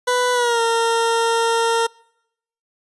20% pulse tone with pitch glide, 495.5 to 459.7 Hz, B4 to A#4, +6 to -24 cents, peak -11 dBFS, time 0.07-1.87 s, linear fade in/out 10 ms, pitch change -130 cents, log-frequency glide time 0.33-0.61 s, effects noise-tail reverb RT60 0.8 s tail -26 dB re dry + resampled to 24000 Hz

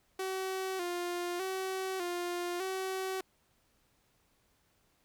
sawtooth tone with vibrato, 365 Hz, F#4, 24 cents flat, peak -30 dBFS, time 0.19-3.21 s, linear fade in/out 5 ms, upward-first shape square, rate 0.83 Hz, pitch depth 65 cents each way, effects pink hiss -72 dBFS RMS until 5.04 s

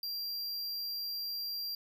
square tone, 4746 Hz, D8, 17 cents sharp, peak -36 dBFS, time 0.03-1.75 s, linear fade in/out 2 ms, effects none

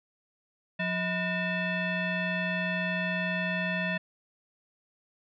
sine tone with frequency modulation, 996 Hz, B5, 14 cents sharp, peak -27 dBFS, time 0.79-3.98 s, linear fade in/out 10 ms, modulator 817 Hz, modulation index 2.1, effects none

